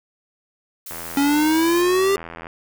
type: noise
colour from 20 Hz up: blue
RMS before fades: -34 dBFS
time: 0.86-1.82 s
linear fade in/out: 5 ms
type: click train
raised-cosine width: 0.5 ms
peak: -19 dBFS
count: 131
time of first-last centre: 0.91-2.469 s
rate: 83.4 Hz
type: exponential sweep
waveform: square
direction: up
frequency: 277.2 to 399.7 Hz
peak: -16 dBFS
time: 1.17-2.16 s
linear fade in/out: 2 ms
effects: none